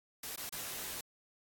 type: noise with dropouts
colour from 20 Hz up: white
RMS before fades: -42 dBFS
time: 0.23-1.01 s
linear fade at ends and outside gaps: 5 ms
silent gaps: 0.361-0.375 / 0.494-0.523 s
effects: AAC 64 kbps